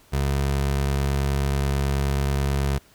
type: tone with vibrato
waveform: 25% pulse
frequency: 69.3 Hz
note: C#2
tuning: in tune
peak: -17 dBFS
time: 0.12-2.79 s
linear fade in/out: 20 ms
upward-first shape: square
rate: 20 Hz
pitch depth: 18 cents each way
effects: pink hiss -55 dBFS RMS until 2.94 s